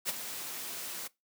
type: noise with ADSR envelope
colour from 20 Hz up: white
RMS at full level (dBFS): -30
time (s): 0.05-1.08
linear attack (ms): 41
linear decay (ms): 22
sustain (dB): -10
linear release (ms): 12
effects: noise-tail reverb RT60 0.2 s tail -21 dB re dry + high-pass 150 Hz 12 dB/octave